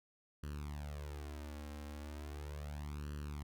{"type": "tone with flanger", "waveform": "sawtooth", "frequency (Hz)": 73.42, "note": "D2", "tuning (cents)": 0, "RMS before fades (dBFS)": -45, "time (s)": [0.43, 3.43], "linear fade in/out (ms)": 5, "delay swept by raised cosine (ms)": [0.67, 3.77], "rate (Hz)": 0.37, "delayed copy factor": 1, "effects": []}